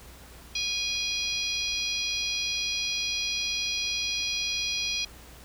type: harmonic tone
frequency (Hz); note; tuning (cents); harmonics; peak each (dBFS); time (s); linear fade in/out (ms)
822; G#5; -18; 3 / 4 / 5 / 6 / 7; -32 / -33 / -34 / -35 / -35; 0.55-5.05; 5
effects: added 60 Hz sine -50 dBFS peak until 5.44 s + pink hiss -50 dBFS RMS until 5.44 s

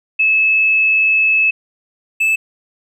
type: tone pair in turn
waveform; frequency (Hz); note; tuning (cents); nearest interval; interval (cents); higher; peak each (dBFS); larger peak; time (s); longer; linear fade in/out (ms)
sine / triangle; 2601 / 2621; E7 / E7; -24 / -11; unison; 13; second; -10; neither; 0.19-1.51 / 2.2-2.36; first; 10
effects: none

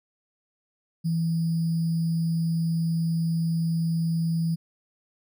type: tone with sample-and-hold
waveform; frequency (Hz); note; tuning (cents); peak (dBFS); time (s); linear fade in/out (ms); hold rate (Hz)
sine; 164.8; E3; 0; -22; 1.04-4.56; 20; 4900
effects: none

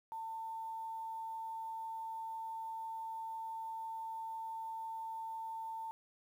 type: tone with quantisation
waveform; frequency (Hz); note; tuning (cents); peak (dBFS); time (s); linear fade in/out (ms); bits
sine; 897; A5; +33; -40; 0.12-5.91; 0; 11
effects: none

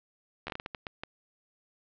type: slowing click train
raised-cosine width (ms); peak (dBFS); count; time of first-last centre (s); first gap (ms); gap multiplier
0.3; -20; 10; 0.47-1.035; 12; 1.39
effects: low-pass 4000 Hz 12 dB/octave

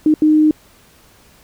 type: tone bursts at uneven times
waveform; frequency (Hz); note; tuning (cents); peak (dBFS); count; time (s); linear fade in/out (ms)
sine; 307.5; D#4; -20; -8; 2; 0.06-0.14 / 0.22-0.51; 2
effects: pink hiss -49 dBFS RMS until 1.43 s

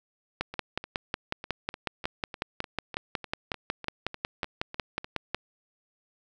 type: two click trains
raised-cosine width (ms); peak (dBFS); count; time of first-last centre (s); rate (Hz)
0.3; -12 / -22; 28 / 16; 0.41-5.346 / 0.54-5.045; 5.47 / 3.33
effects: none

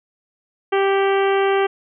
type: harmonic tone with a mistuned harmonic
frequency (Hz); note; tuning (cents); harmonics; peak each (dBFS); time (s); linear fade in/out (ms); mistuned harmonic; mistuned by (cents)
392; G4; 0; 1 / 2 / 3 / 4 / 5 / 6 / 7 / 8; -16 / -22 / -26 / -28 / -30 / -32 / -33 / -34; 0.72-1.67; 10; 6; -33
effects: none

